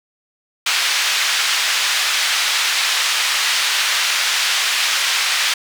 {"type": "band-pass noise", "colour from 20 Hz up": "white", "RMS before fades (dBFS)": -18, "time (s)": [0.66, 5.54], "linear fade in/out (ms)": 5, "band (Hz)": [1400, 4200], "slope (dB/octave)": 12, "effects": []}